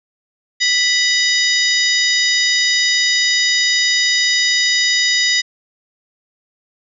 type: harmonic tone with a mistuned harmonic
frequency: 987.8 Hz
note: B5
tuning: in tune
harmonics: 2 / 3 / 4 / 5 / 6 / 7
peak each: -17 / -24 / -18 / -18 / -25 / -26 dBFS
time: 0.6-5.42 s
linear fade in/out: 20 ms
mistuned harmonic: 4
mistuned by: -94 cents
effects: none